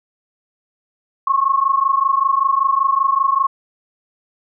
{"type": "tone pair together", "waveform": "sine", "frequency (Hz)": [1076, 1101.2], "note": ["C6", "C#6"], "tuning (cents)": [48, -12], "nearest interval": "unison", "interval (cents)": 40, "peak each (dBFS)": -16, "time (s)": [1.27, 3.47], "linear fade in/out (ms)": 5, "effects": []}